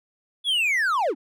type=linear sweep; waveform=triangle; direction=down; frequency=3470 to 231.5 Hz; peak=-18 dBFS; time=0.44-1.15 s; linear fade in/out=50 ms; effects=none